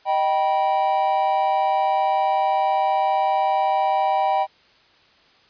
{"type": "chord", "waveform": "triangle", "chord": "Eb augmented", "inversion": "none", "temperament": "just", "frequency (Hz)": [622.3, 777.8, 972.3], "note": ["Eb5", "G5", "B5"], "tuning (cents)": [0, -14, -27], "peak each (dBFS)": [-23, -17, -23], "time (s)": [0.05, 4.47], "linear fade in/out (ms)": 50, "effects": ["white hiss -55 dBFS RMS until 5.49 s", "resampled to 11025 Hz"]}